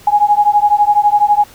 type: beating tone pair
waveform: sine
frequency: 824 / 836 Hz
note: G#5 / G#5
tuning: -14 / +11 cents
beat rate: 12 Hz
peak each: -11 dBFS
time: 0.07-1.44 s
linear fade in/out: 5 ms
effects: pink hiss -41 dBFS RMS until 1.54 s